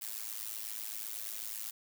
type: noise with amplitude modulation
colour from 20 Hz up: blue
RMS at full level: -37 dBFS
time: 0.01-1.71 s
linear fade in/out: 10 ms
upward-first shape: sine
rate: 108 Hz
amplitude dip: 95%
effects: none